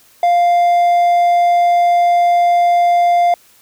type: tone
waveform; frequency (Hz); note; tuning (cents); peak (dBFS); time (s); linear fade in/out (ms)
triangle; 698.5; F5; 0; -7; 0.23-3.34; 2
effects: white hiss -49 dBFS RMS until 3.61 s